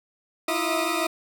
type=tone cluster; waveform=20% pulse; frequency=321.9 / 347.7 / 647 / 1223 Hz; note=E4 / F4 / E5 / D#6; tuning=-41 / -8 / -32 / -30 cents; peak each=-24 dBFS; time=0.48-1.07 s; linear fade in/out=5 ms; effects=none